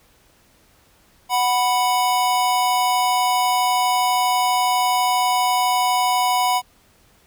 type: tone pair together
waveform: square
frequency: 740 / 987.8 Hz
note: F#5 / B5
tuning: 0 / 0 cents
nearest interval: perfect fourth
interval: 500 cents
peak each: -20 dBFS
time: 1.29-6.62 s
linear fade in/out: 50 ms
effects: pink hiss -56 dBFS RMS until 7.26 s